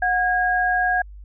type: tone pair together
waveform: sine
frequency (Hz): 728.8 / 1636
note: F#5 / G#6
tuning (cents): -26 / -26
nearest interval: octave + major second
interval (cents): 1400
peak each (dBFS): -20 / -20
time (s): 0.02-1.02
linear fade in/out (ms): 5
effects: added 50 Hz sine -37 dBFS peak until 1.24 s